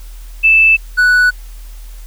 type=tone pair in turn; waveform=sine / triangle; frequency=2637 / 1480 Hz; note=E7 / F#6; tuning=0 / 0 cents; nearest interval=minor seventh; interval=1000 cents; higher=first; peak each=-5 dBFS; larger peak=neither; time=0.43-0.77 / 0.97-1.31 s; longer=neither; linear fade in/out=20 ms; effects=added 40 Hz sine -28 dBFS peak until 2.06 s + white hiss -44 dBFS RMS until 2.06 s